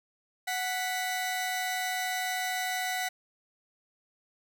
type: tone pair together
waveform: sawtooth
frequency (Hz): 740 / 1975.6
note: F#5 / B6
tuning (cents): 0 / 0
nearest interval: octave + perfect fourth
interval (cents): 1700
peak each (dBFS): -28 / -30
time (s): 0.47-3.09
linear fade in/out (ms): 10
effects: none